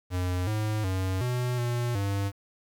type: tone with pitch steps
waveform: square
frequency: 90.4 / 107.6 / 93.9 / 123.9 / 120.6 / 99.5 Hz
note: F#2 / A2 / F#2 / B2 / B2 / G2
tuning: -40 / -38 / +26 / +6 / -41 / +26 cents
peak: -27 dBFS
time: 0.1-2.32 s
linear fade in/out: 50 ms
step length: 370 ms
effects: 9-bit